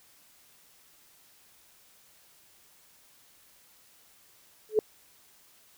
sine tone with exponential growth, 430 Hz, A4, 40 cents flat, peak -15 dBFS, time 4.69-4.79 s, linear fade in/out 1 ms, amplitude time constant 21 ms, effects white hiss -60 dBFS RMS until 5.77 s

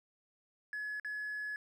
triangle tone with dropouts, 1698 Hz, G#6, 38 cents sharp, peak -34 dBFS, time 0.73-1.56 s, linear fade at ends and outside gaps 1 ms, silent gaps 0.998-1.047 s, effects tanh soft clip ceiling -33 dBFS

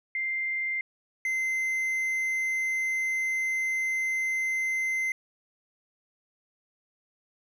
sine / triangle tone pair in turn, 2093 / 2070 Hz, C7 / C7, 0 / -19 cents, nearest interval unison, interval 19 cents, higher first, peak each -27 / -24 dBFS, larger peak second, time 0.15-0.81 / 1.25-5.12 s, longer second, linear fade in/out 2 ms, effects none

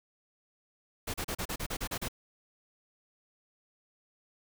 pink noise bursts, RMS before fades -35 dBFS, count 10, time 1.07-2.085 s, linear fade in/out 10 ms, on 70 ms, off 35 ms, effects none

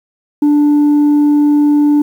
sine tone, 293.7 Hz, D4, in tune, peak -4 dBFS, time 0.42-2.02 s, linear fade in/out 5 ms, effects tanh soft clip ceiling -6 dBFS + 7-bit

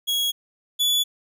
40% pulse tone pair in turn, 3322 / 3433 Hz, G#7 / A7, 0 / -43 cents, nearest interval minor second, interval 57 cents, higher second, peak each -20 / -17 dBFS, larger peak second, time 0.07-0.32 / 0.79-1.04 s, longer neither, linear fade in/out 20 ms, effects none

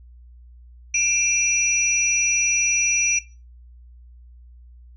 sine tone cluster, 2372 / 2668 / 5840 Hz, D7 / E7 / F#8, +17 / +20 / -24 cents, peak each -21 / -28 / -20 dBFS, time 0.94-3.19 s, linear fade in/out 5 ms, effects noise-tail reverb RT60 0.3 s tail -19 dB re dry + added 60 Hz sine -43 dBFS peak until 4.96 s

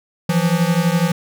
square beating tone pair, 164.81 / 176.81 Hz, E3 / F3, 0 / +22 cents, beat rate 12 Hz, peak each -18 dBFS, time 0.29-1.12 s, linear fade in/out 5 ms, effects none

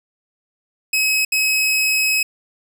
sawtooth tone bursts at uneven times, 2556 Hz, D#7, 46 cents sharp, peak -12 dBFS, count 2, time 0.93-1.25 / 1.32-2.23 s, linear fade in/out 5 ms, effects none

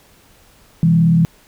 sine tone with frequency modulation, 166 Hz, E3, 12 cents sharp, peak -9 dBFS, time 0.83-1.25 s, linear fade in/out 0 ms, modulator 37.6 Hz, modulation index 0.56, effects pink hiss -50 dBFS RMS until 1.47 s

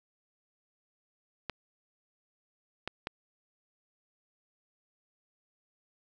clicks, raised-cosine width 0.3 ms, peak -18 dBFS, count 3, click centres 1.497 / 2.876 / 3.071 s, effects none

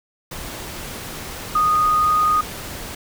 sine tone in noise, 1237 Hz, D#6, 10 cents flat, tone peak -14 dBFS, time 1.55-2.41 s, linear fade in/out 5 ms, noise pink, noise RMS -32 dBFS, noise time 0.31-2.95 s, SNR +15 dB, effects none

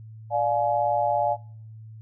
sine chord, D diminished, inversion none, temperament just, 587.3 / 704.8 / 845.8 Hz, D5 / F5 / Ab5, 0 / +16 / +31 cents, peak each -25 dBFS, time 0.3-1.37 s, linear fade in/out 50 ms, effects noise-tail reverb RT60 0.6 s tail -24 dB re dry + added 110 Hz sine -40 dBFS peak until 2.01 s

